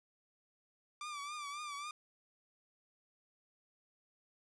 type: tone with vibrato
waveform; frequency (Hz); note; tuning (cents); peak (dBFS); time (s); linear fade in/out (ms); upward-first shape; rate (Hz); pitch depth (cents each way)
sawtooth; 1174.7; D6; 0; -38; 1.01-1.91; 2; triangle; 3.7; 77
effects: resampled to 22050 Hz + 13-bit